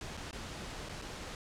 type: noise with dropouts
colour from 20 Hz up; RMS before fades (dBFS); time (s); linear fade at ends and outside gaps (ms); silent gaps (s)
pink; -43; 0.01-1.35; 1; 0.169-0.174 / 0.311-0.329 / 0.888-0.893 / 1.016-1.021
effects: low-pass 7000 Hz 12 dB/octave